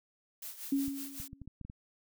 blue noise with tremolo, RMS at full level -42 dBFS, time 0.42-1.28 s, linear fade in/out 5 ms, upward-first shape sine, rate 5.4 Hz, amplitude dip 70%
sine tone with exponential decay, 276 Hz, C#4, 7 cents flat, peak -25 dBFS, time 0.72-1.46 s, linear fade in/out 5 ms, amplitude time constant 160 ms
clicks, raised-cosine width 5 ms, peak -33 dBFS, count 8, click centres 0.881 / 1.201 / 1.331 / 1.417 / 1.476 / 1.613 / 1.65 / 1.699 s
effects none

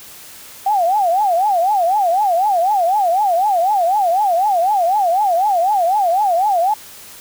sine tone with vibrato, 755 Hz, F#5, 35 cents sharp, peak -12 dBFS, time 0.66-6.74 s, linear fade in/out 5 ms, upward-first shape triangle, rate 4 Hz, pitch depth 250 cents each way, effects white hiss -38 dBFS RMS until 7.2 s

